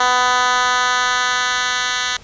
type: tone with high-pass filter sweep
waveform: 10% pulse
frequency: 249.4 Hz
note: B3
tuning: 17 cents sharp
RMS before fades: -17 dBFS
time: 0-2.17 s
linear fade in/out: 5 ms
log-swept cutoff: 890 to 2100 Hz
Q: 1.2
effects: pink hiss -43 dBFS RMS until 2.23 s + resampled to 16000 Hz